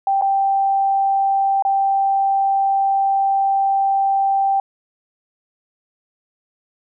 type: tone with dropouts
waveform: sine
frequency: 784 Hz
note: G5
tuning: in tune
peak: -14 dBFS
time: 0.07-4.6 s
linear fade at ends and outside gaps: 2 ms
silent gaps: 0.213-0.221 / 1.624-1.65 s
effects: none